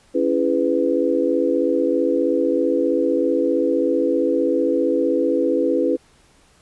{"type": "chord", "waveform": "sine", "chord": "C# minor seventh", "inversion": "none", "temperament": "just", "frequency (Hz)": [277.2, 332.6, 415.8, 498.9], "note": ["C#4", "E4", "G#4", "B4"], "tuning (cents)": [0, 16, 2, 17], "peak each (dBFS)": [-22, -21, -24, -20], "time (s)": [0.14, 5.97], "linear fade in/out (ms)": 20, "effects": ["pink hiss -55 dBFS RMS until 6.61 s", "resampled to 24000 Hz"]}